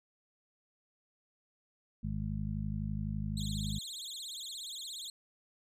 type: harmonic tone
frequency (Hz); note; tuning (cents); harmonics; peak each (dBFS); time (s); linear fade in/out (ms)
51.91; G#1; 0; 1 / 2 / 3 / 4; -39 / -39 / -39 / -39; 2.03-3.79; 10
type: tone with vibrato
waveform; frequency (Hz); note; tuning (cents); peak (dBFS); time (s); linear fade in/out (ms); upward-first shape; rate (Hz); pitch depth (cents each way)
30% pulse; 3729; A#7; 0; -38; 3.37-5.1; 2; triangle; 17; 280
effects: resampled to 32000 Hz